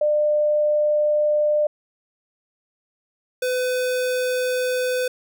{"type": "tone pair in turn", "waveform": ["sine", "square"], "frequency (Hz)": [599, 503.7], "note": ["D5", "B4"], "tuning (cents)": [34, 34], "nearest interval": "minor third", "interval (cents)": 300, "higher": "first", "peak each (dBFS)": [-16, -21], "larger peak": "first", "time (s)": [[0.01, 1.67], [3.42, 5.08]], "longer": "neither", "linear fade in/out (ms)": 5, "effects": []}